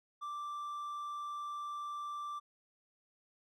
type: tone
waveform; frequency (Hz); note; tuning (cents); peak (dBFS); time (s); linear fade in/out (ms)
triangle; 1174.7; D6; 0; -37; 0.21-2.4; 20
effects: none